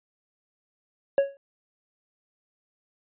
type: tone with exponential decay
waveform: triangle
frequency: 554.4 Hz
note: C#5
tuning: in tune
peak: -12 dBFS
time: 1.18-1.37 s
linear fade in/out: 1 ms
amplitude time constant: 40 ms
effects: resampled to 8000 Hz